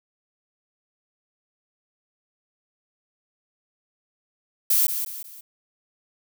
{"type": "noise with echo", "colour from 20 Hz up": "violet", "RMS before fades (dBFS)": -19, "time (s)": [4.7, 4.87], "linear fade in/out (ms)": 5, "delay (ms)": 180, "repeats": 3, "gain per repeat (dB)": -8, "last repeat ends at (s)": 5.41, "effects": []}